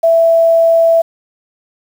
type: tone with quantisation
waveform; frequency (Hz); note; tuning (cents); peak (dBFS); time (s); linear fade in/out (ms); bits
sine; 662; E5; +7; -6; 0.03-1.02; 10; 6
effects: none